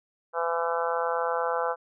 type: harmonic tone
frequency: 168.1 Hz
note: E3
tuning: 34 cents sharp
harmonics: 3 / 4 / 5 / 6 / 7 / 8 / 9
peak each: -29 / -33 / -32 / -33 / -35 / -33 / -38 dBFS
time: 0.33-1.76 s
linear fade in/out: 50 ms
effects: none